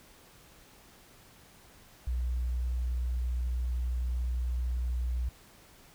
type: tone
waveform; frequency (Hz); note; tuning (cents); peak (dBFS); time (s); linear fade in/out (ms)
sine; 61.3; B1; -12; -27; 2.07-5.29; 5
effects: tanh soft clip ceiling -25 dBFS + pink hiss -57 dBFS RMS until 5.94 s